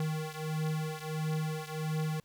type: beating tone pair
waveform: square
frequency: 155.56 / 157.06 Hz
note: D#3 / D#3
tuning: 0 / +17 cents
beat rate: 1.5 Hz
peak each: -35 / -37 dBFS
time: 0-2.2 s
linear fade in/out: 2 ms
effects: pink hiss -70 dBFS RMS until 2.24 s